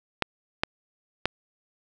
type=clicks; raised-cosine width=0.3 ms; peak=-6 dBFS; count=3; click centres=0.223 / 0.635 / 1.256 s; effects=none